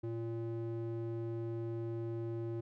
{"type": "tone with band-pass filter", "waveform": "square", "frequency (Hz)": 115, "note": "A#2", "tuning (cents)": -23, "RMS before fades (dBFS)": -39, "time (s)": [0.03, 2.61], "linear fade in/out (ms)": 10, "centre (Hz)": 260, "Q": 4.8, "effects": []}